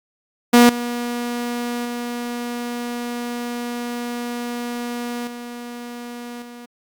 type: tone with level steps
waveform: sawtooth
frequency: 240.4 Hz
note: B3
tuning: 46 cents flat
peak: -4 / -19 / -21 / -27 / -32 dBFS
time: 0.53-6.66 s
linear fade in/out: 10 ms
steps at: 0.69 / 1.85 / 5.27 / 6.42 s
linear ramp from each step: 2 ms
effects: Opus 48 kbps

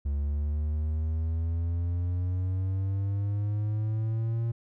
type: exponential sweep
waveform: triangle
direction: up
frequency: 70.4 to 116.54 Hz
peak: -24 dBFS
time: 0.05-4.52 s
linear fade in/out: 10 ms
effects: none

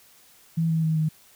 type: tone with pitch steps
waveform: sine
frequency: 164.1 / 161.47 / 158.88 / 156.33 Hz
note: E3 / E3 / D#3 / D#3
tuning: -8 / -35 / +37 / +9 cents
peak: -20 dBFS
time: 0.57-1.09 s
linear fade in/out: 10 ms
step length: 130 ms
effects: white hiss -55 dBFS RMS until 1.35 s

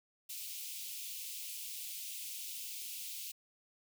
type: high-pass noise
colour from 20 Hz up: white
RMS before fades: -44 dBFS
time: 0.29-3.32 s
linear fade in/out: 10 ms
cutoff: 2400 Hz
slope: 48 dB/octave
effects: none

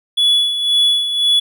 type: tone with tremolo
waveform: triangle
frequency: 3410 Hz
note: G#7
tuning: 45 cents sharp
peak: -8 dBFS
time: 0.17-1.4 s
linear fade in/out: 10 ms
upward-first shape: sine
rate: 1.9 Hz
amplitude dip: 60%
effects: none

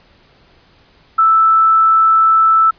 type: tone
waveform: sine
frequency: 1318.5 Hz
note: E6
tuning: in tune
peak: -7 dBFS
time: 1.18-2.71 s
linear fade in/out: 10 ms
effects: pink hiss -50 dBFS RMS until 2.78 s + resampled to 11025 Hz

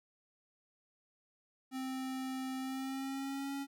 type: tone with pitch glide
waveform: square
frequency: 261.6 to 277.2 Hz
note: C4 to C#4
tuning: 0 to 0 cents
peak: -38 dBFS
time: 1.71-3.67 s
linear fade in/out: 50 ms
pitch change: +100 cents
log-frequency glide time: 2.57-3.54 s
effects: none

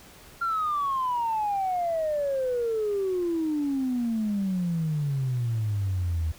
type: exponential sweep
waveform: sine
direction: down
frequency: 1392 to 77.78 Hz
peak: -23 dBFS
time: 0.41-6.32 s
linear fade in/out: 10 ms
effects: tanh soft clip ceiling -20 dBFS + pink hiss -50 dBFS RMS until 6.38 s

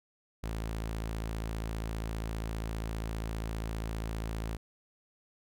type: tone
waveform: sawtooth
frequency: 55 Hz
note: A1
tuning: in tune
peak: -30 dBFS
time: 0.43-4.57 s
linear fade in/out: 10 ms
effects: none

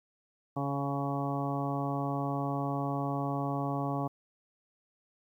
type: harmonic tone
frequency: 140 Hz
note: C#3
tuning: 18 cents sharp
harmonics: 1 / 2 / 3 / 4 / 5 / 6 / 7 / 8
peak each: -34 / -35 / -42 / -41 / -38 / -40 / -45 / -40 dBFS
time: 0.56-4.08 s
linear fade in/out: 10 ms
effects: 11-bit

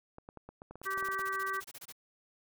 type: clicks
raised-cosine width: 1 ms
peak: -33 dBFS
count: 12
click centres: 0.184 / 0.289 / 0.373 / 0.49 / 0.619 / 0.71 / 0.756 / 0.816 / 0.976 / 1.026 / 1.087 / 1.193 s
type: noise bursts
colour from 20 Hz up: white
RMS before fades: -47 dBFS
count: 16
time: 0.83-1.925 s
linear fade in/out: 10 ms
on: 45 ms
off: 25 ms
type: harmonic tone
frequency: 386.9 Hz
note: G4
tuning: 23 cents flat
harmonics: 1 / 3 / 4 / 5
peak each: -43 / -35 / -37 / -41 dBFS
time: 0.85-1.61 s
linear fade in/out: 20 ms
effects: none

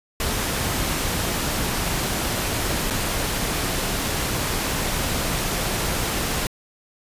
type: noise with dropouts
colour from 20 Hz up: pink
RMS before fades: -24 dBFS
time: 0.2-6.47 s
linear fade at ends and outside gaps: 2 ms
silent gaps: 2.902-2.906 s
effects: resampled to 32000 Hz

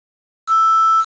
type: tone with quantisation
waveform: sine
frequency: 1320 Hz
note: E6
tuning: 2 cents sharp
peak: -10 dBFS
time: 0.47-1.05 s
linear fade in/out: 50 ms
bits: 5
effects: resampled to 16000 Hz

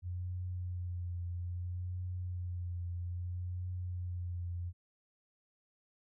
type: tone with vibrato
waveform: sine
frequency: 89 Hz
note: F2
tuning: 33 cents sharp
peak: -36 dBFS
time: 0.02-4.73 s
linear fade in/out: 50 ms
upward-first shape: triangle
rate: 0.61 Hz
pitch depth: 33 cents each way
effects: none

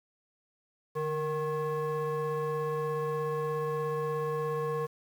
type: tone with frequency modulation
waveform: sine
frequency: 466.2 Hz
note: A#4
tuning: in tune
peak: -27 dBFS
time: 0.95-4.87 s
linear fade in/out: 20 ms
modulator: 616 Hz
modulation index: 0.94
effects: tanh soft clip ceiling -27 dBFS + 9-bit

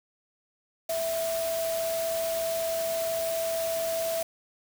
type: tone in noise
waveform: sine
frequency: 659.3 Hz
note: E5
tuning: in tune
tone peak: -27 dBFS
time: 0.89-4.23 s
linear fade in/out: 5 ms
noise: white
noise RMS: -36 dBFS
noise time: 0.89-4.23 s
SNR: +6 dB
effects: none

